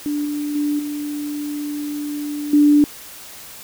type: tone with level steps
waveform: sine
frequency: 293.7 Hz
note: D4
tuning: in tune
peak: -19 / -21 / -17 / -23 / -9 dBFS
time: 0.06-2.84 s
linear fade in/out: 0 ms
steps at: 0.25 / 0.55 / 0.79 / 2.53 s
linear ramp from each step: 5 ms
effects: white hiss -38 dBFS RMS until 3.63 s